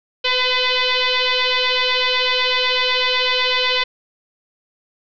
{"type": "tone with frequency modulation", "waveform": "sine", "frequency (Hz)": 501, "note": "B4", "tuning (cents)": 25, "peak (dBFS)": -15, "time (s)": [0.24, 3.84], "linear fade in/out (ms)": 10, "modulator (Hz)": 505, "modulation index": 7.6, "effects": []}